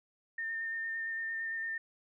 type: tone with vibrato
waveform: sine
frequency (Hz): 1813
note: A#6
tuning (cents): -49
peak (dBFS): -34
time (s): 0.38-1.78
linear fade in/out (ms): 5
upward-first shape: square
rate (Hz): 8.8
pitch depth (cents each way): 13
effects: none